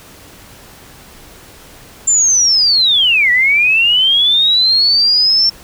sine linear two-way sweep, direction down then up, 7310 to 1919 to 5450 Hz, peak -8 dBFS, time 2.07-5.5 s, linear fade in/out 10 ms, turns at 3.31 s, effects pink hiss -39 dBFS RMS until 5.63 s

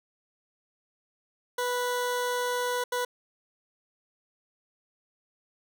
20% pulse tone bursts at uneven times, 492.2 Hz, B4, 6 cents flat, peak -22 dBFS, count 2, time 1.58-2.84 / 2.92-3.05 s, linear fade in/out 5 ms, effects none

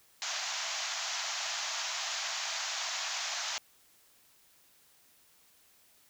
white band-pass noise, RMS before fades -36 dBFS, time 0.22-3.58 s, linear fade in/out 0 ms, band 620 to 7000 Hz, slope 96 dB/octave, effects white hiss -64 dBFS RMS until 6.09 s

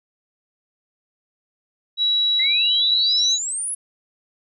sine tone with pitch glide, 3900 to 3929 Hz, B7 to B7, -23 to -10 cents, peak -16 dBFS, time 1.97-3.39 s, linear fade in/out 50 ms, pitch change +13 cents, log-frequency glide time 2.36-3.27 s
sine exponential sweep, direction up, 2018 to 10750 Hz, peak -23 dBFS, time 2.39-3.75 s, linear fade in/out 10 ms
effects none

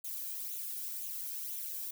violet noise with flanger, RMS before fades -40 dBFS, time 0.04-1.91 s, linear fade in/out 5 ms, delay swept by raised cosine 0.29 to 1.29 ms, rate 2 Hz, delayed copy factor +0.55, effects none

